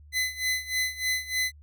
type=tone with tremolo; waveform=sawtooth; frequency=2025 Hz; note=B6; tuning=43 cents sharp; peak=-20 dBFS; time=0.12-1.52 s; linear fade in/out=50 ms; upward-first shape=sine; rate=3.3 Hz; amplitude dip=85%; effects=added 74 Hz sine -48 dBFS peak until 1.62 s